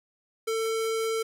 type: tone with low-pass filter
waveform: square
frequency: 447.4 Hz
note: A4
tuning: 29 cents sharp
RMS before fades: -28 dBFS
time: 0.47-1.23 s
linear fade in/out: 10 ms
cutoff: 12000 Hz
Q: 1.2
effects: 10-bit